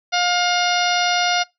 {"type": "harmonic tone with a mistuned harmonic", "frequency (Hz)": 710, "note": "F5", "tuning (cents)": 28, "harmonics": [1, 2, 3, 4, 5, 6, 7, 8], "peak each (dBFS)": [-20, -23, -25, -26, -27, -28, -28, -29], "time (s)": [0.12, 1.44], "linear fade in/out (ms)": 20, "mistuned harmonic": 5, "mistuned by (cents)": 19, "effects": ["noise-tail reverb RT60 0.2 s tail -24 dB re dry"]}